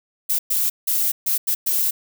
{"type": "noise bursts at uneven times", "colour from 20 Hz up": "violet", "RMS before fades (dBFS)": -20, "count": 6, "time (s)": [[0.29, 0.39], [0.5, 0.7], [0.87, 1.12], [1.26, 1.38], [1.47, 1.55], [1.66, 1.91]], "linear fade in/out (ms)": 10, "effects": []}